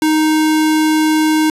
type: tone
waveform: square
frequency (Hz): 311.1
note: D#4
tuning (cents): 0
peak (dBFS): -11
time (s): 0.02-1.5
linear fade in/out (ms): 2
effects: resampled to 32000 Hz + 7-bit